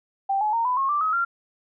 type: tone with pitch steps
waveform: sine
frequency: 784 / 850 / 921.6 / 999.3 / 1083.4 / 1174.7 / 1273.6 / 1380.9 Hz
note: G5 / G#5 / A#5 / B5 / C#6 / D6 / D#6 / F6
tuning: 0 / +40 / -20 / +20 / -40 / 0 / +40 / -20 cents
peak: -20 dBFS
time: 0.29-1.25 s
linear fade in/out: 10 ms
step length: 120 ms
effects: none